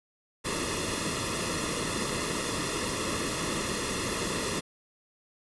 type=noise with comb filter; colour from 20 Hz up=pink; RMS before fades=-31 dBFS; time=0.44-4.61 s; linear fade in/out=20 ms; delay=1.3 ms; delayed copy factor=-0.75; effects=resampled to 24000 Hz